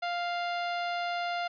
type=tone; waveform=sawtooth; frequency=698.5 Hz; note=F5; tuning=in tune; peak=-26 dBFS; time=0.02-1.48 s; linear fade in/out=10 ms; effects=resampled to 11025 Hz